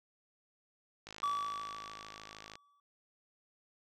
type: click train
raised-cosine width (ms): 0.2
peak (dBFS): -29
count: 80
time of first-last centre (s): 1.07-2.555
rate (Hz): 53.2
type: tone with exponential decay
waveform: triangle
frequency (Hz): 1148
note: D6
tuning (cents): -40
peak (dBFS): -28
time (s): 1.23-2.8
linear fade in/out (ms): 2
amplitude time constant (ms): 340
effects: none